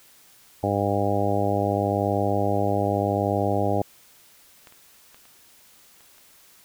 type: harmonic tone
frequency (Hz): 100.8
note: G2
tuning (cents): +49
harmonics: 1 / 2 / 3 / 4 / 5 / 6 / 7 / 8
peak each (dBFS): -27 / -30 / -29 / -30 / -29 / -28 / -29 / -29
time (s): 0.63-3.82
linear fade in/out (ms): 5
type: clicks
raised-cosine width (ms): 0.3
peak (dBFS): -29 / -35 / -32 / -36 / -39 / -39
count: 6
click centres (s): 4.672 / 4.724 / 5.145 / 5.254 / 6.007 / 6.182
effects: white hiss -54 dBFS RMS until 6.64 s